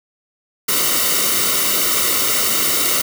white noise with comb filter, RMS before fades -17 dBFS, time 0.68-3.02 s, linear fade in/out 10 ms, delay 1.2 ms, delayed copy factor -0.7, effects none

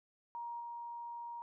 sine tone with level steps, 943 Hz, A#5, 20 cents sharp, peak -40 / -42 dBFS, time 0.35-1.42 s, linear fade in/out 0 ms, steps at 0.6 s, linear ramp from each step 5 ms, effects none

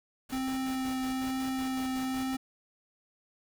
pink noise with tremolo, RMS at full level -45 dBFS, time 0.29-2.36 s, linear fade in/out 10 ms, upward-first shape square, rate 5.4 Hz, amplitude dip 60%
square tone with vibrato, 261.6 Hz, C4, in tune, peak -31 dBFS, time 0.32-2.37 s, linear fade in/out 10 ms, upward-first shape triangle, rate 1.1 Hz, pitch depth 11 cents each way
effects none

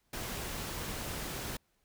pink noise, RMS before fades -39 dBFS, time 0.13-1.57 s, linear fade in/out 5 ms, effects pink hiss -75 dBFS RMS until 1.84 s

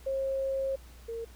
sine tone pair in turn, 538 / 459 Hz, C5 / A#4, +48 / -27 cents, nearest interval minor third, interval 275 cents, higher first, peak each -28 / -34 dBFS, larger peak first, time 0.06-0.76 / 1.08-1.25 s, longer first, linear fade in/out 10 ms, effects added 60 Hz sine -49 dBFS peak until 1.35 s + pink hiss -57 dBFS RMS until 1.35 s

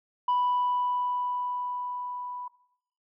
sine tone with level ramp, 987.8 Hz, B5, in tune, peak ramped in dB -20 to -35 dBFS, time 0.28-2.48 s, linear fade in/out 5 ms, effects noise-tail reverb RT60 0.7 s tail -18 dB re dry + tanh soft clip ceiling -20 dBFS

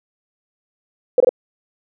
sine tone bursts, 505 Hz, B4, 39 cents sharp, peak -8 dBFS, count 3, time 1.18-1.292 s, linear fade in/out 2 ms, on 22 ms, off 23 ms, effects none

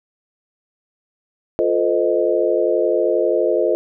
sine chord, F dominant seventh, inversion none, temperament equal with one note detuned, 349.2 / 440 / 512.2 / 622.3 Hz, F4 / A4 / C5 / Eb5, 0 / 0 / -37 / 0 cents, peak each -20 dBFS, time 1.59-3.75 s, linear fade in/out 0 ms, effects none

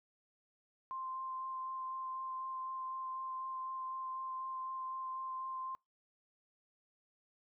sine tone with vibrato, 1046.5 Hz, C6, in tune, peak -39 dBFS, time 0.91-5.75 s, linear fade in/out 0 ms, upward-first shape sine, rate 4 Hz, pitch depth 9 cents each way, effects noise-tail reverb RT60 0.2 s tail -26 dB re dry

